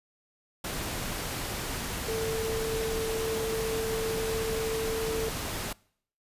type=tone in noise; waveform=sine; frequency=445.8 Hz; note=A4; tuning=23 cents sharp; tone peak=-29 dBFS; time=2.08-5.29 s; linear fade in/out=5 ms; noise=pink; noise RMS=-34 dBFS; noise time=0.64-5.73 s; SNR=+2 dB; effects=noise-tail reverb RT60 0.6 s tail -24 dB re dry + resampled to 32000 Hz